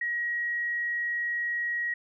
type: tone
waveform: sine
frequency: 1900 Hz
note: A#6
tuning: 33 cents sharp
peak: -27 dBFS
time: 0.01-1.94 s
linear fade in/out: 5 ms
effects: none